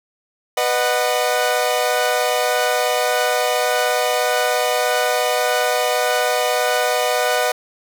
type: chord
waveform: sawtooth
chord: B major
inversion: none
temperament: equal with one note detuned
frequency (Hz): 493.9 / 610.9 / 740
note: B4 / D#5 / F#5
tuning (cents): 0 / -32 / 0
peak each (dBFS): -17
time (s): 0.57-7.52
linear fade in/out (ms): 5
effects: none